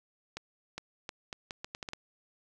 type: accelerating click train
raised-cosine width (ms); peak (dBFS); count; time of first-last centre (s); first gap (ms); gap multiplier
0.2; -21; 10; 0.37-1.934; 410; 0.76
effects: none